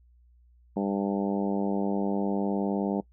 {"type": "harmonic tone with a mistuned harmonic", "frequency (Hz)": 99.6, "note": "G2", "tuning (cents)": 28, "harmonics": [2, 3, 4, 5, 6, 7, 8, 9], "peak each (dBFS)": [-28, -32, -34, -36, -38, -39, -40, -41], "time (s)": [0.76, 3.01], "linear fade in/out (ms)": 10, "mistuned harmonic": 9, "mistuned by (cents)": -18, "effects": ["noise-tail reverb RT60 0.1 s tail -22 dB re dry", "added 60 Hz sine -56 dBFS peak until 3.12 s"]}